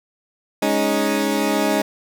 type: chord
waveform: 20% pulse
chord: Ab suspended fourth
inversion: none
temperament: equal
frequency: 207.7 / 277.2 / 311.1 Hz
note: Ab3 / Db4 / Eb4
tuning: 0 / 0 / 0 cents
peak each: -17 dBFS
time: 0.62-1.82 s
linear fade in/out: 5 ms
effects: none